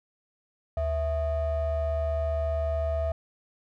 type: ring-modulated tone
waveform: triangle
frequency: 291.7 Hz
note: D4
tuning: 12 cents flat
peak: -20 dBFS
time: 0.77-3.12 s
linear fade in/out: 2 ms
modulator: 367 Hz
effects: none